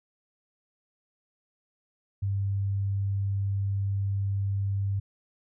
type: tone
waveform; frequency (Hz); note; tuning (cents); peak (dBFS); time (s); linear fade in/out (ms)
sine; 98.9; G2; +16; -25; 2.22-5; 10
effects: none